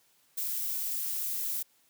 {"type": "noise", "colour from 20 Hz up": "violet", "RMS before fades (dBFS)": -33, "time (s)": [0.37, 1.63], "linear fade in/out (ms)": 10, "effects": ["white hiss -67 dBFS RMS until 1.89 s", "high-pass 80 Hz 12 dB/octave"]}